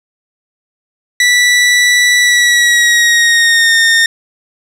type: tone with pitch glide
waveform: sawtooth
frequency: 1962 to 1830.6 Hz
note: B6 to A#6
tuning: -12 to -32 cents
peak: -3 dBFS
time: 1.2-4.06 s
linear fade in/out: 2 ms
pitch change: -120 cents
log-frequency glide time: 2.2-3.75 s
effects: low-pass 9000 Hz 12 dB/octave + 7-bit